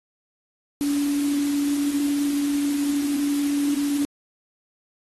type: tone in noise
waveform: sine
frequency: 286.3 Hz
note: D4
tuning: 44 cents flat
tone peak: -20 dBFS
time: 0.81-4.05 s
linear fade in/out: 0 ms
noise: white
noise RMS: -35 dBFS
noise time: 0.81-4.05 s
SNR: +12 dB
effects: AAC 32 kbps